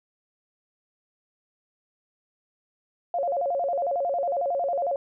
sine tone with vibrato, 622.3 Hz, D#5, in tune, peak -23 dBFS, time 3.14-4.96 s, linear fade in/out 2 ms, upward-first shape square, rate 11 Hz, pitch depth 200 cents each way, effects none

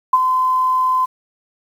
sine tone with ADSR envelope, 1026 Hz, C6, 34 cents flat, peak -6 dBFS, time 0.13-1.06 s, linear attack 6 ms, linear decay 36 ms, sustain -7 dB, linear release 16 ms, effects 7-bit

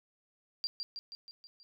sine tone with echo, 4741 Hz, D8, 16 cents sharp, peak -31 dBFS, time 0.64-0.67 s, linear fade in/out 0 ms, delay 160 ms, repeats 6, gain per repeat -4 dB, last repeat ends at 1.63 s, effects none

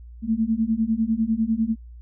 sine beating tone pair, 218 / 228 Hz, A3 / A#3, -16 / -38 cents, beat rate 10 Hz, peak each -23 / -22 dBFS, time 0.22-1.76 s, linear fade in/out 50 ms, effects added 59 Hz sine -39 dBFS peak until 2.01 s

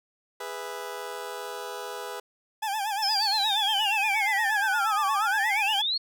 20% pulse chord, E major, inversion first, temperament just, 412 / 494.4 / 659.3 Hz, G#4 / B4 / E5, -14 / +2 / 0 cents, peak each -33 / -32 / -37 dBFS, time 0.4-2.2 s, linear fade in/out 5 ms
40% pulse tone with vibrato, 830.6 Hz, G#5, in tune, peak -26 dBFS, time 2.62-5.82 s, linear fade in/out 10 ms, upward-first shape sine, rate 8.5 Hz, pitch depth 110 cents each way
sine exponential two-way sweep, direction down then up, 5340 to 1100 to 4414 Hz, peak -24 dBFS, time 3.02-5.98 s, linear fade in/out 10 ms, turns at 5.12 s
effects none

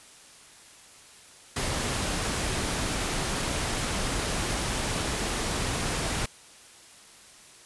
pink noise, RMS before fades -29 dBFS, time 1.56-6.26 s, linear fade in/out 5 ms, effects white hiss -51 dBFS RMS until 7.65 s + resampled to 24000 Hz

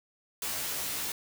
white noise with comb filter, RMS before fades -34 dBFS, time 0.42-1.12 s, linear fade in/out 2 ms, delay 14 ms, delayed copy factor +0.95, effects none

